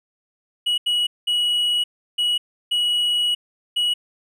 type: tone bursts at uneven times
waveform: triangle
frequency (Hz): 2919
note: F#7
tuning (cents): -24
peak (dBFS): -16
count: 6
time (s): 0.66-0.78 / 0.86-1.07 / 1.27-1.84 / 2.18-2.38 / 2.71-3.35 / 3.76-3.94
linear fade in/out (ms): 10
effects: none

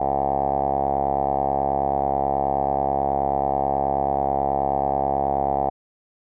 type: tone with low-pass filter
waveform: 5% pulse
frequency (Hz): 69.3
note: C#2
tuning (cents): 0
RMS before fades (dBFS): -22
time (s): 0-5.7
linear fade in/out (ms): 5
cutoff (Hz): 760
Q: 8.3
effects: none

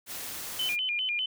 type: noise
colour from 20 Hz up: white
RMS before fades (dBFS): -38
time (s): 0.06-0.77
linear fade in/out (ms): 50
type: tone with vibrato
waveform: sine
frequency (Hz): 2708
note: E7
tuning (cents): +46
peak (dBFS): -27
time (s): 0.59-1.26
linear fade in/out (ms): 5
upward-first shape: square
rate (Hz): 5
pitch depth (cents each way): 200
effects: none

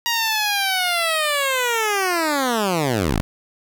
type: linear sweep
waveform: 10% pulse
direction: down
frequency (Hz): 950 to 38.21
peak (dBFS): -10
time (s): 0.06-3.21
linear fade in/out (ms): 0
effects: none

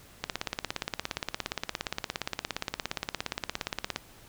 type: click train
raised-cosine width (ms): 0.2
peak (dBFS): -12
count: 65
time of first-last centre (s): 0.24-3.961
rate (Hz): 17.2
effects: pink hiss -54 dBFS RMS until 4.28 s

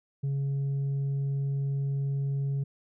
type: tone with tanh clipping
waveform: triangle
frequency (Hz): 138.59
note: C#3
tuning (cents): 0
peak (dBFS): -27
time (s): 0.23-2.64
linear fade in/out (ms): 10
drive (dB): 7
effects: none

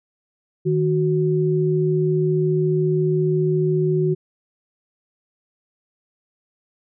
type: tone pair together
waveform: sine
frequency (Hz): 155.57 / 370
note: D#3 / F#4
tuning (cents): 0 / 0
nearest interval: octave + minor third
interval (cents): 1500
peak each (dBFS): -19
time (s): 0.65-4.15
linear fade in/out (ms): 20
effects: none

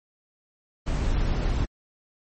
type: noise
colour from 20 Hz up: brown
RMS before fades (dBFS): -24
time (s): 0.86-1.66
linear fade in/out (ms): 20
effects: MP3 32 kbps

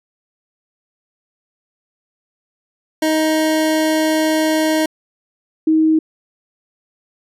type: tone pair in turn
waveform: 25% pulse / sine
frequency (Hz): 313.7 / 315.9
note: D#4 / D#4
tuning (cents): +14 / +26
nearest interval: unison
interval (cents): 12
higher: second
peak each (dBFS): -10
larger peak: neither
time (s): 3.02-4.86 / 5.67-5.99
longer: first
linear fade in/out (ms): 5
effects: resampled to 32000 Hz

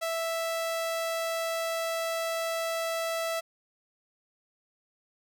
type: tone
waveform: sawtooth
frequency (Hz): 659.3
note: E5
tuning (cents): 0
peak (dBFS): -25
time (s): 0.01-3.41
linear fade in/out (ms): 20
effects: none

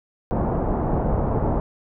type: low-pass noise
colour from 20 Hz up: pink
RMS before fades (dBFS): -22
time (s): 0.31-1.6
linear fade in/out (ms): 0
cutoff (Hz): 930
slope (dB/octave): 24
effects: none

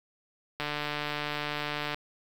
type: click train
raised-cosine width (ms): 0.3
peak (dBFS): -16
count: 200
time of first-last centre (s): 0.6-1.945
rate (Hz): 148
effects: 7-bit

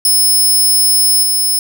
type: tone with level steps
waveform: 15% pulse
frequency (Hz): 5220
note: E8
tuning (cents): -18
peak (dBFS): -3 / -6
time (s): 0.05-1.59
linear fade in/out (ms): 2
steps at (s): 1.23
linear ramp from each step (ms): 2
effects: none

